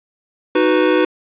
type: chord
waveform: square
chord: B major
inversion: first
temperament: equal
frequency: 311.1 / 370 / 493.9 Hz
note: D#4 / F#4 / B4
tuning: 0 / 0 / 0 cents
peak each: -17 dBFS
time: 0.55-1.05 s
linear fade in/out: 5 ms
effects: resampled to 8000 Hz + 7-bit